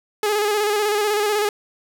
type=tone with vibrato; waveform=sawtooth; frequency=418.2 Hz; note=G#4; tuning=12 cents sharp; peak=-14 dBFS; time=0.23-1.49 s; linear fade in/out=2 ms; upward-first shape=square; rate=16 Hz; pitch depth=37 cents each way; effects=none